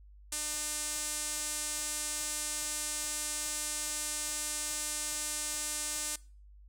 sawtooth tone with band-pass filter, 300.8 Hz, D4, 42 cents sharp, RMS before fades -36 dBFS, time 0.32-6.16 s, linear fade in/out 5 ms, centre 8500 Hz, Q 2.1, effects noise-tail reverb RT60 0.4 s tail -23 dB re dry + added 50 Hz sine -52 dBFS peak until 6.68 s

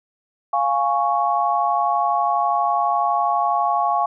sine chord, Db major, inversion first, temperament equal, 698.5 / 830.6 / 1108.7 Hz, F5 / Ab5 / Db6, 0 / 0 / 0 cents, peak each -21 dBFS, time 0.53-4.06 s, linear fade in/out 5 ms, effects none

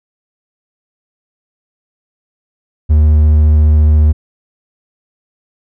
triangle tone, 76.2 Hz, D#2, 36 cents flat, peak -3 dBFS, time 2.89-4.13 s, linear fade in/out 20 ms, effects none

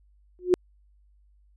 sine tone with exponential growth, 361 Hz, F#4, 43 cents flat, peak -12 dBFS, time 0.39-0.54 s, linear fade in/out 0 ms, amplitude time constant 32 ms, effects added 50 Hz sine -57 dBFS peak until 1.56 s + resampled to 24000 Hz

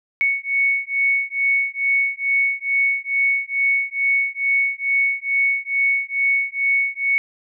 sine beating tone pair, 2217 / 2219.3 Hz, C#7 / C#7, 0 / +1 cents, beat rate 2.3 Hz, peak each -20 dBFS, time 0.21-7.18 s, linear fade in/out 0 ms, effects none

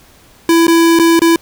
square tone with dropouts, 332.8 Hz, E4, 17 cents sharp, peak -7 dBFS, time 0.49-1.36 s, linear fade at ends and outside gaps 2 ms, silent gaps 0.669-0.68 / 0.99-0.996 / 1.193-1.218 s, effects pink hiss -45 dBFS RMS until 1.41 s

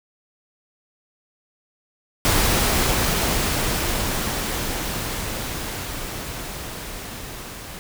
pink noise with level ramp, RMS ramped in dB -18 to -36 dBFS, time 2.25-7.79 s, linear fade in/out 0 ms, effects none

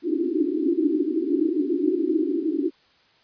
pink band-pass noise, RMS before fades -23 dBFS, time 0.02-2.71 s, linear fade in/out 50 ms, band 280 to 370 Hz, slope 96 dB/octave, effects white hiss -59 dBFS RMS until 3.23 s + resampled to 11025 Hz

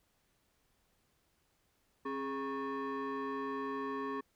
sine tone with frequency modulation, 415.3 Hz, G#4, in tune, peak -33 dBFS, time 2.05-4.21 s, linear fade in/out 10 ms, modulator 685 Hz, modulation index 1.4, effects tanh soft clip ceiling -34 dBFS + pink hiss -75 dBFS RMS until 4.35 s

